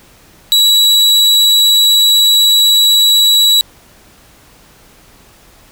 40% pulse tone, 3904 Hz, B7, 21 cents flat, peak -5 dBFS, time 0.52-3.61 s, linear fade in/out 0 ms, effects pink hiss -44 dBFS RMS until 5.71 s

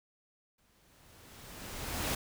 pink noise with exponential growth, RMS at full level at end -32 dBFS, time 0.58-2.15 s, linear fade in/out 5 ms, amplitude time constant 340 ms, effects none

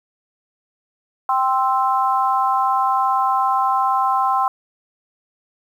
sine chord, C major, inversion second, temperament equal, 784 / 1046.5 / 1318.5 Hz, G5 / C6 / E6, 0 / 0 / 0 cents, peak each -19 / -18 / -23 dBFS, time 1.29-4.48 s, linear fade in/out 2 ms, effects 8-bit

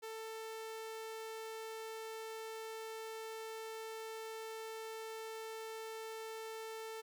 sawtooth tone, 444.1 Hz, A4, 16 cents sharp, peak -40 dBFS, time 0.02-7.02 s, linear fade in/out 20 ms, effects none

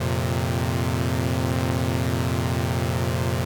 sawtooth chord, F suspended fourth, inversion none, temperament equal with one note detuned, 87.31 / 114.94 / 130.81 Hz, F2 / Bb2 / C3, 0 / -24 / 0 cents, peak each -22 dBFS, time 0-3.45 s, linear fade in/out 10 ms, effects none

